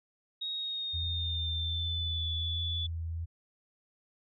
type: tone with pitch glide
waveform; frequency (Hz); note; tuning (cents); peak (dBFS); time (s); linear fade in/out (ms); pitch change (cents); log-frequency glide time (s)
sine; 3765 to 3453; A#7 to A7; +16 to -33; -33; 0.41-2.87; 10; -149; 0.53-2.29
type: tone with vibrato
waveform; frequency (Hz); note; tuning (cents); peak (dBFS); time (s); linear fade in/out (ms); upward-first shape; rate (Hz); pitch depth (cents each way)
sine; 83.5; E2; +23; -33; 0.93-3.26; 20; sine; 1.3; 26
effects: none